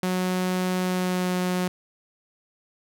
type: tone with pitch glide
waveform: sawtooth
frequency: 183.5 to 181.5 Hz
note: F#3 to F#3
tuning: -14 to -33 cents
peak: -19 dBFS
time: 0.03-1.68 s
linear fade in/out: 2 ms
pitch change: -19 cents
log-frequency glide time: 0.78-1.34 s
effects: none